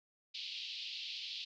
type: band-pass noise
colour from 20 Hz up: white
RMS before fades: -44 dBFS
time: 0.34-1.45 s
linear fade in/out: 10 ms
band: 2600 to 4600 Hz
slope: 48 dB/octave
effects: none